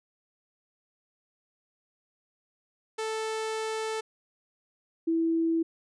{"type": "tone pair in turn", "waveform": ["sawtooth", "sine"], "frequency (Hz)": [440, 328.7], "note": ["A4", "E4"], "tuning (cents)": [0, -5], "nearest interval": "perfect fourth", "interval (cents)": 505, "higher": "first", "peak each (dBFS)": [-26, -23], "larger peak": "second", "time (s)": [[2.98, 4.01], [5.07, 5.63]], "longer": "first", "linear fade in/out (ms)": 10, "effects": ["resampled to 22050 Hz"]}